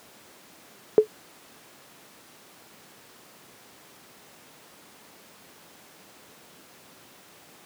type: tone with exponential decay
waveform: sine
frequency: 430.3 Hz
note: A4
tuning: 39 cents flat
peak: -6 dBFS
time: 0.98-1.07 s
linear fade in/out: 0 ms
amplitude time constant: 18 ms
effects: pink hiss -51 dBFS RMS until 7.65 s + high-pass 200 Hz 12 dB/octave